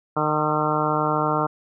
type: harmonic tone with a mistuned harmonic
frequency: 152.6 Hz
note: D#3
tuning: 33 cents flat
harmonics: 1 / 2 / 3 / 4 / 5 / 6 / 7 / 8 / 9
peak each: -28 / -28 / -28 / -28 / -28 / -28 / -28 / -28 / -28 dBFS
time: 0.16-1.47 s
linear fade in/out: 10 ms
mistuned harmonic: 9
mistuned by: -24 cents
effects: none